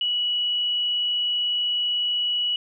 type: tone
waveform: sine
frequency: 2934 Hz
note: F#7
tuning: 15 cents flat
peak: -21 dBFS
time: 0.01-2.56 s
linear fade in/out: 2 ms
effects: none